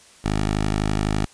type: tone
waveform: 10% pulse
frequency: 51.91 Hz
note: G#1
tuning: in tune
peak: -12 dBFS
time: 0.24-1.26 s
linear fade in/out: 10 ms
effects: white hiss -50 dBFS RMS until 1.33 s + resampled to 22050 Hz